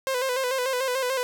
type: tone with vibrato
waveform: sawtooth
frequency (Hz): 514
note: C5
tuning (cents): -31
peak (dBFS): -20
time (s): 0.07-1.23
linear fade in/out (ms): 0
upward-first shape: square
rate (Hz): 6.8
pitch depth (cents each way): 58
effects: none